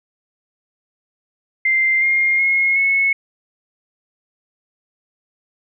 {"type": "tone with pitch steps", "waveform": "sine", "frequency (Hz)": [2090, 2124, 2159, 2194], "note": ["C7", "C7", "C#7", "C#7"], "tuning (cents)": [-2, 25, -46, -18], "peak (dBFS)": -13, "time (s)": [1.65, 3.13], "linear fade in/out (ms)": 5, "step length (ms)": 370, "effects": []}